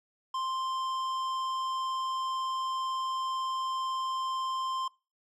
triangle tone with tanh clipping, 1047 Hz, C6, 1 cent sharp, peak -32 dBFS, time 0.34-4.88 s, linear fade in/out 5 ms, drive 16 dB, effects noise-tail reverb RT60 0.3 s tail -23 dB re dry

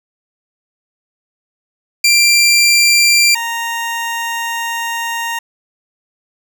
20% pulse tone pair in turn, 2369 / 929.3 Hz, D7 / A#5, +14 / -6 cents, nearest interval octave + major third, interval 1620 cents, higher first, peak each -3 / -13 dBFS, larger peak first, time 2.04-3.35 / 3.35-5.39 s, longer second, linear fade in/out 5 ms, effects none

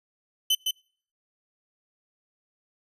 40% pulse tone with echo, 3035 Hz, F#7, 43 cents sharp, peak -19 dBFS, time 0.5-0.55 s, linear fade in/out 5 ms, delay 160 ms, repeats 1, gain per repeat -4 dB, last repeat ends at 0.71 s, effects noise-tail reverb RT60 0.5 s tail -26 dB re dry + resampled to 32000 Hz

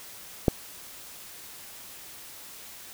click, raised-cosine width 2 ms, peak -5 dBFS, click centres 0.482 s, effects white hiss -45 dBFS RMS until 2.93 s

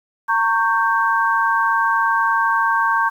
sine chord, G diminished, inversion first, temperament equal with one note detuned, 916.8 / 1108.7 / 1568 Hz, Bb5 / Db6 / G6, -29 / 0 / 0 cents, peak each -19 dBFS, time 0.28-3.1 s, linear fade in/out 20 ms, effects 8-bit

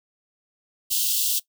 white high-pass noise, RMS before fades -23 dBFS, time 0.9-1.4 s, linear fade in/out 20 ms, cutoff 2800 Hz, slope 96 dB/octave, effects noise-tail reverb RT60 0.1 s tail -19 dB re dry

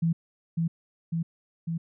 sine tone with echo, 165.7 Hz, E3, 9 cents sharp, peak -21 dBFS, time 0.02-0.13 s, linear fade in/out 10 ms, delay 550 ms, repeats 3, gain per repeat -2 dB, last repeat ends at 1.78 s, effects none

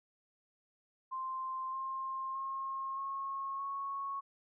sine tone with pitch steps, 1046.5 / 1060.5 / 1074.7 / 1089.1 / 1103.6 Hz, C6 / C6 / C6 / C#6 / C#6, 0 / +23 / +46 / -31 / -8 cents, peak -36 dBFS, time 1.11-4.21 s, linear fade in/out 20 ms, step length 620 ms, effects none

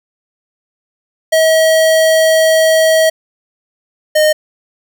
square tone pair in turn, 640 / 614.6 Hz, D#5 / D#5, +49 / -21 cents, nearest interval minor second, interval 70 cents, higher first, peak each -8 dBFS, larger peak neither, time 1.32-3.1 / 4.15-4.33 s, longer first, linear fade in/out 10 ms, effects none

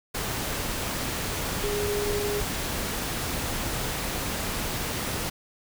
sine tone in noise, 411.9 Hz, G#4, 14 cents flat, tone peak -27 dBFS, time 1.63-2.41 s, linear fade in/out 10 ms, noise pink, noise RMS -30 dBFS, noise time 0.14-5.3 s, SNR 0 dB, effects none

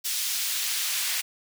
pink noise with high-pass filter sweep, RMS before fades -28 dBFS, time 0.04-1.22 s, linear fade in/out 20 ms, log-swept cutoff 3900 to 2300 Hz, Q 0.78, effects none

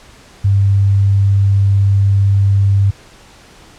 sine tone, 99 Hz, G2, 18 cents sharp, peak -8 dBFS, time 0.44-2.91 s, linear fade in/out 10 ms, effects pink hiss -42 dBFS RMS until 3.78 s + low-pass 8000 Hz 12 dB/octave

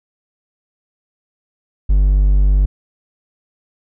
triangle tone, 49 Hz, G1, in tune, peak -7 dBFS, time 1.89-2.66 s, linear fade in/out 10 ms, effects none

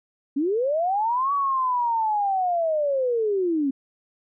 sine linear two-way sweep, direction up then down, 262.2 to 1143 to 262.2 Hz, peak -20 dBFS, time 0.36-3.71 s, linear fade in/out 10 ms, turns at 1.33 s, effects none

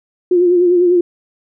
sine tone with vibrato, 354.4 Hz, F4, 25 cents sharp, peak -8 dBFS, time 0.31-1.01 s, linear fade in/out 5 ms, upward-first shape sine, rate 10 Hz, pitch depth 44 cents each way, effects none

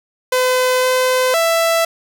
sawtooth tone with pitch steps, 508 / 511 / 663 Hz, B4 / C5 / E5, +49 / -41 / +10 cents, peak -9 dBFS, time 0.32-1.85 s, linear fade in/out 5 ms, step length 510 ms, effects none

